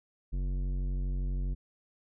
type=tone with tanh clipping; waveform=triangle; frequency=46.24 Hz; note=F#1; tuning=in tune; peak=-31 dBFS; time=0.32-1.55 s; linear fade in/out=20 ms; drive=17 dB; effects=none